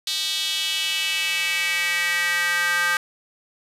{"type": "tone with high-pass filter sweep", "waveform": "square", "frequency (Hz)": 174.6, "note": "F3", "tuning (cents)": 0, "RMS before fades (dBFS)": -23, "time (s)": [0.07, 2.97], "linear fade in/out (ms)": 2, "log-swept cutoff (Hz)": [3800, 1500], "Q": 3.5, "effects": ["resampled to 32000 Hz", "8-bit"]}